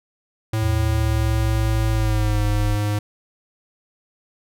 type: tone with pitch glide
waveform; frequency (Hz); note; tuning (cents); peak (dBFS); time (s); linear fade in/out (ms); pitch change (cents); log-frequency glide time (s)
square; 110 to 104.13; A2 to G#2; 0 to +5; -20; 0.53-2.99; 5; -95; 1.92-2.42
type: exponential sweep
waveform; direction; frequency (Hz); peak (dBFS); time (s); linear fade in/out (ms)
sine; down; 85 to 40; -20; 0.62-2.76; 10
effects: none